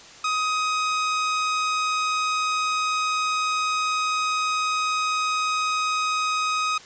sawtooth tone, 1257 Hz, D#6, 17 cents sharp, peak -18 dBFS, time 0.24-6.78 s, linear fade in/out 5 ms, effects white hiss -45 dBFS RMS until 6.85 s + resampled to 16000 Hz

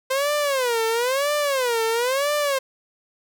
sawtooth tone with vibrato, 516 Hz, C5, 24 cents flat, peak -16 dBFS, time 0.1-2.59 s, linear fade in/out 10 ms, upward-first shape sine, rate 1 Hz, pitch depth 240 cents each way, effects none

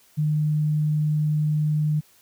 sine tone, 151.8 Hz, D#3, 42 cents flat, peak -19 dBFS, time 0.17-2.01 s, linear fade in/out 20 ms, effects white hiss -57 dBFS RMS until 2.21 s

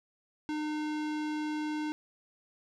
square tone with low-pass filter, 304 Hz, D#4, 40 cents flat, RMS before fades -34 dBFS, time 0.49-1.92 s, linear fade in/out 0 ms, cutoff 5000 Hz, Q 0.63, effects 12-bit

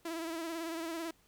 sawtooth tone with vibrato, 329.6 Hz, E4, in tune, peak -33 dBFS, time 0.05-1.11 s, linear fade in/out 5 ms, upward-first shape sine, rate 18 Hz, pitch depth 52 cents each way, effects pink hiss -68 dBFS RMS until 1.27 s

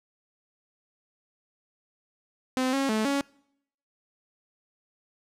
sawtooth tone with pitch steps, 257.7 / 272.9 / 217.4 / 279.6 Hz, C4 / C#4 / A3 / C#4, -26 / -27 / -21 / +15 cents, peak -20 dBFS, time 2.57-3.21 s, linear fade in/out 0 ms, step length 160 ms, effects noise-tail reverb RT60 0.7 s tail -24 dB re dry + low-pass 10000 Hz 12 dB/octave

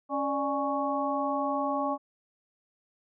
harmonic tone with a mistuned harmonic, 277.2 Hz, C#4, in tune, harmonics 1 / 2 / 3 / 4, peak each -32 / -32 / -32 / -32 dBFS, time 0.09-1.98 s, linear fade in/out 50 ms, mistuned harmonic 2, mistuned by +110 cents, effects none

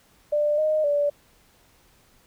sine tone with pitch steps, 593 / 618 / 580 Hz, D5 / D#5 / D5, +17 / -12 / -22 cents, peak -19 dBFS, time 0.32-1.1 s, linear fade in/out 10 ms, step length 260 ms, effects pink hiss -59 dBFS RMS until 2.26 s

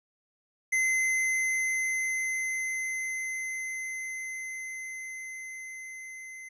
square tone with level ramp, 2058 Hz, C7, 29 cents flat, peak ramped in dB -24 to -42 dBFS, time 0.72-6.49 s, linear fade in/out 10 ms, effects low-pass 12000 Hz 12 dB/octave

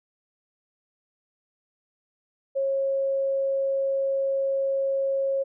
sine tone, 544 Hz, C#5, 33 cents flat, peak -22 dBFS, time 2.55-5.44 s, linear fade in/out 20 ms, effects none

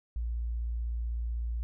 sine tone, 58 Hz, A#1, 8 cents flat, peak -30 dBFS, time 0.16-1.63 s, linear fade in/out 0 ms, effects none

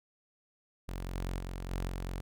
sawtooth tone with level steps, 44.99 Hz, F#1, 48 cents flat, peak -33 / -30 / -34 / -29 / -32 dBFS, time 0.88-2.21 s, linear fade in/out 10 ms, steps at 1.15 / 1.39 / 1.71 / 1.88 s, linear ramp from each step 5 ms, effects none

